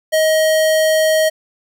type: tone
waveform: square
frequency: 630 Hz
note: D#5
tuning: 21 cents sharp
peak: -12 dBFS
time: 0.12-1.3 s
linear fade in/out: 20 ms
effects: none